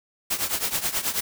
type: noise with tremolo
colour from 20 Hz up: white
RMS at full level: -23 dBFS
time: 0.3-1.21 s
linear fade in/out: 10 ms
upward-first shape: triangle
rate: 9.3 Hz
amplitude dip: 85%
effects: none